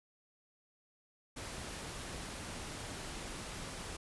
pink noise, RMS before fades -44 dBFS, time 1.36-3.97 s, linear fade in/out 10 ms, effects resampled to 24000 Hz

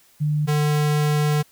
sine / square tone pair in turn, 150 / 149.42 Hz, D3 / D3, +37 / +30 cents, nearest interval unison, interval 7 cents, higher first, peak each -18 dBFS, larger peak neither, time 0.2-0.47 / 0.47-1.43 s, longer second, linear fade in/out 20 ms, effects white hiss -56 dBFS RMS until 1.51 s

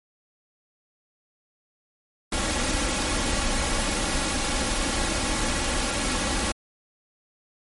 pink noise with comb filter, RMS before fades -25 dBFS, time 2.32-6.52 s, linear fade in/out 5 ms, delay 3.6 ms, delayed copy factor +0.6, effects MP3 48 kbps

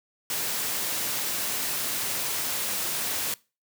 white noise, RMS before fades -29 dBFS, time 0.3-3.34 s, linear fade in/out 2 ms, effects noise-tail reverb RT60 0.3 s tail -22 dB re dry + high-pass 100 Hz 12 dB/octave

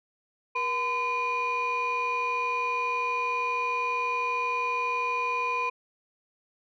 sine tone cluster, 479.5 / 1015 / 2437 Hz, A#4 / B5 / D#7, +49 / +47 / -37 cents, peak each -34 / -26 / -29 dBFS, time 0.55-5.7 s, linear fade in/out 10 ms, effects tanh soft clip ceiling -21 dBFS

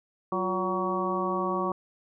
harmonic tone with a mistuned harmonic, 187.7 Hz, F#3, 25 cents sharp, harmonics 1 / 2 / 3 / 4 / 5 / 6, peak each -33 / -31 / -35 / -36 / -35 / -30 dBFS, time 0.32-1.72 s, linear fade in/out 2 ms, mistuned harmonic 2, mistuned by -84 cents, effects none

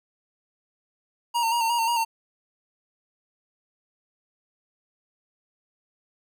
square tone with vibrato, 928 Hz, A#5, 8 cents flat, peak -22 dBFS, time 1.34-2.05 s, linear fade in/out 20 ms, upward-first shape square, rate 5.6 Hz, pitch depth 37 cents each way, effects none

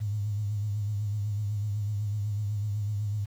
sine tone with vibrato, 103.83 Hz, G#2, in tune, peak -27 dBFS, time 0-3.26 s, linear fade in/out 20 ms, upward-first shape triangle, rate 8 Hz, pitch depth 73 cents each way, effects 9-bit

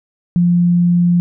sine tone, 174.61 Hz, F3, in tune, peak -9 dBFS, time 0.36-1.2 s, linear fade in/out 0 ms, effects none

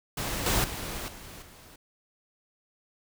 pink noise with level steps, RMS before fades -32 / -25 / -36 / -45 / -51 dBFS, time 0.17-1.76 s, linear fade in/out 5 ms, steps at 0.46 / 0.64 / 1.08 / 1.42 s, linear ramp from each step 2 ms, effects none

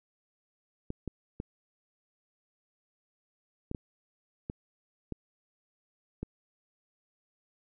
clicks, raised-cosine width 3 ms, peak -22 dBFS, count 8, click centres 0.904 / 1.077 / 1.401 / 3.714 / 3.748 / 4.499 / 5.123 / 6.23 s, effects none

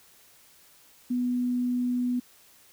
sine tone, 246.9 Hz, B3, in tune, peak -24 dBFS, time 1.1-2.2 s, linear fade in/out 10 ms, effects white hiss -57 dBFS RMS until 2.72 s

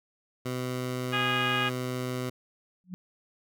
15% pulse tone, 126.4 Hz, B2, 41 cents sharp, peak -24 dBFS, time 0.45-2.3 s, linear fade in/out 10 ms
harmonic tone, 411.9 Hz, G#4, 14 cents flat, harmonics 2 / 3 / 4 / 5 / 6 / 7 / 8 / 9, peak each -37 / -31 / -31 / -39 / -33 / -33 / -40 / -46 dBFS, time 1.12-1.7 s, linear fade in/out 20 ms
sine tone with exponential growth, 181.7 Hz, F#3, 31 cents flat, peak -31 dBFS, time 2.84-2.94 s, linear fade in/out 0 ms, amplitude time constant 21 ms
effects none

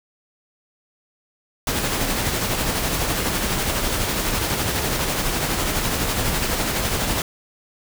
pink noise with tremolo, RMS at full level -21 dBFS, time 1.67-7.22 s, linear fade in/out 2 ms, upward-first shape sine, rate 12 Hz, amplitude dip 35%, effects none

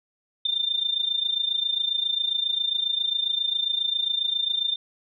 sine tone with amplitude modulation, 3596 Hz, A7, 37 cents sharp, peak -19 dBFS, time 0.45-4.76 s, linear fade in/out 5 ms, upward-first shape sine, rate 27.4 Hz, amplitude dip 80%, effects none

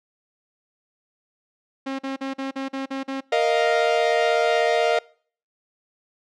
sawtooth tone bursts, 269.4 Hz, C#4, 49 cents flat, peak -22 dBFS, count 8, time 1.86-3.208 s, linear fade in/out 10 ms, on 130 ms, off 44 ms
45% pulse chord, Bb suspended fourth, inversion none, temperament equal, 466.2 / 622.3 / 698.5 Hz, Bb4 / Eb5 / F5, 0 / 0 / 0 cents, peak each -22 dBFS, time 3.32-4.99 s, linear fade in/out 5 ms
effects noise-tail reverb RT60 0.5 s tail -25 dB re dry + low-pass 4000 Hz 12 dB/octave

